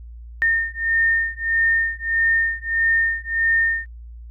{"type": "beating tone pair", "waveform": "sine", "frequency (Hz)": [1822, 1823.6], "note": ["A#6", "A#6"], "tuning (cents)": [-40, -39], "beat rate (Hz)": 1.6, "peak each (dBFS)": -20, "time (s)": [0.42, 3.86], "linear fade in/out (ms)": 0, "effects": ["added 58 Hz sine -35 dBFS peak until 4.3 s"]}